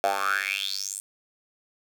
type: tone with high-pass filter sweep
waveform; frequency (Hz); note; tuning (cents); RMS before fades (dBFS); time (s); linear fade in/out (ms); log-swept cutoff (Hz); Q
10% pulse; 98; G2; 0; -28; 0.04-1; 0; 670 to 8900; 7.4
effects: none